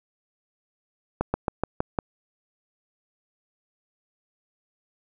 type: slowing click train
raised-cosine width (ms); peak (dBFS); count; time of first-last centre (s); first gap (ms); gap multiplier
1; -9; 6; 1.21-1.988; 130; 1.09
effects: none